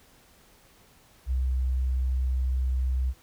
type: tone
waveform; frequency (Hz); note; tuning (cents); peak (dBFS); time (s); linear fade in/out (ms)
sine; 64.1; C2; -35; -23; 1.26-3.14; 50
effects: pink hiss -58 dBFS RMS until 3.22 s